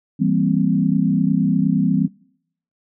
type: chord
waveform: sine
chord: C dominant seventh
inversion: first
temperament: equal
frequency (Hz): 164.81 / 196 / 233.1 / 261.6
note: E3 / G3 / Bb3 / C4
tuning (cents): 0 / 0 / 0 / 0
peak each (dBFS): -20 / -19 / -23 / -20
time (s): 0.19-2.08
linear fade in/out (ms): 20
effects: noise-tail reverb RT60 0.7 s tail -25 dB re dry